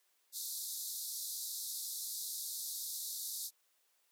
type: band-pass noise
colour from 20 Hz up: white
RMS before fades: -42 dBFS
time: 0.32-3.51 s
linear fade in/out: 50 ms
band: 3700 to 15000 Hz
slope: 96 dB/octave
effects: white hiss -75 dBFS RMS until 4.11 s + high-pass 400 Hz 12 dB/octave